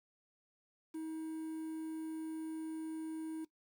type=tone with quantisation; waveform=triangle; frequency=318.1 Hz; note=D#4; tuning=38 cents sharp; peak=-37 dBFS; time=0.94-3.45 s; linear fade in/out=10 ms; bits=10; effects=noise-tail reverb RT60 0.1 s tail -17 dB re dry